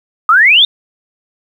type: exponential sweep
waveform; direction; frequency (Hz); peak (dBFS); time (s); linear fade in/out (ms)
sine; up; 1208 to 3736; -4; 0.29-0.65; 2
effects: 7-bit